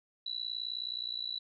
sine tone with amplitude modulation, 3951 Hz, B7, in tune, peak -31 dBFS, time 0.26-1.39 s, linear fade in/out 5 ms, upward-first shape sine, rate 59.3 Hz, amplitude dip 95%, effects none

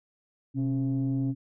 sine tone pair together, 128.5 / 272.3 Hz, C3 / C#4, -31 / -31 cents, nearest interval octave + minor second, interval 1300 cents, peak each -26 dBFS, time 0.54-1.35 s, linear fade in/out 50 ms, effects tanh soft clip ceiling -21 dBFS

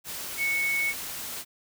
sine tone in noise, 2213 Hz, C#7, 3 cents flat, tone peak -24 dBFS, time 0.37-0.94 s, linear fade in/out 50 ms, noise white, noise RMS -36 dBFS, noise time 0.04-1.45 s, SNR +9 dB, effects none

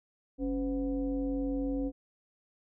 sine tone with frequency modulation, 277.2 Hz, C#4, in tune, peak -29 dBFS, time 0.38-1.92 s, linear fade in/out 50 ms, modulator 231 Hz, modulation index 0.79, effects none

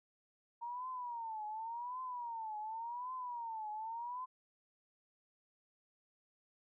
sine tone with vibrato, 932.3 Hz, A#5, in tune, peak -40 dBFS, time 0.61-4.26 s, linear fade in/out 20 ms, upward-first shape triangle, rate 0.89 Hz, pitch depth 180 cents each way, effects none

